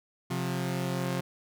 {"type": "tone pair together", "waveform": "sawtooth", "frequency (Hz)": [133.5, 178.2], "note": ["C3", "F3"], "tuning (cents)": [35, 35], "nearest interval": "perfect fourth", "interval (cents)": 500, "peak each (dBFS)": -28, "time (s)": [0.3, 1.21], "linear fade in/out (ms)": 10, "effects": []}